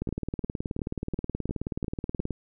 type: two click trains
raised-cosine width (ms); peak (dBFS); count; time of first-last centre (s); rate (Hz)
3; -20 / -17; 7 / 44; 0.09-2.195 / 0.02-2.307; 2.85 / 18.8
effects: none